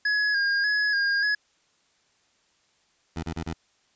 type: tone with vibrato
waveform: square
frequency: 1652 Hz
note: G#6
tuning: 10 cents flat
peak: -22 dBFS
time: 0.05-1.35 s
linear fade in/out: 5 ms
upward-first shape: square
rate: 1.7 Hz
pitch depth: 35 cents each way
type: tone bursts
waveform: 15% pulse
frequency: 82.41 Hz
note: E2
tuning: in tune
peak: -23 dBFS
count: 4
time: 3.16-3.535 s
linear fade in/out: 5 ms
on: 72 ms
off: 29 ms
effects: white hiss -66 dBFS RMS until 3.95 s + resampled to 16000 Hz